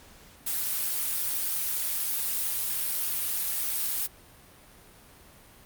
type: noise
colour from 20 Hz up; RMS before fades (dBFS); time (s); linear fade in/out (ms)
blue; -29; 0.46-4.07; 10
effects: pink hiss -53 dBFS RMS until 5.65 s + Opus 48 kbps